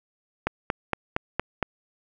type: click train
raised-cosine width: 0.5 ms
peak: -8 dBFS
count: 6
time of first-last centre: 0.47-1.627 s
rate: 4.32 Hz
effects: none